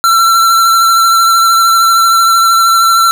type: tone with vibrato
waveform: square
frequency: 1350 Hz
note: E6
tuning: 41 cents sharp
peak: -6 dBFS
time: 0.04-3.11 s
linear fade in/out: 0 ms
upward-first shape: triangle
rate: 13 Hz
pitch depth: 25 cents each way
effects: 7-bit